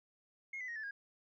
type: tone with pitch steps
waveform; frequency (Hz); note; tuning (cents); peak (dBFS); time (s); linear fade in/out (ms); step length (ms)
sine; 2152 / 2008 / 1873.4 / 1748 / 1630.9; C7 / B6 / A#6 / A6 / G#6; +48 / +28 / +8 / -12 / -32; -39; 0.53-0.91; 5; 76
effects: tanh soft clip ceiling -37 dBFS